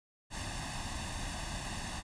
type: noise with comb filter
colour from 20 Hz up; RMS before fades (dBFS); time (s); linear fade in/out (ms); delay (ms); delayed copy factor
pink; -39; 0.3-2.03; 50; 1.1; +0.75
effects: resampled to 22050 Hz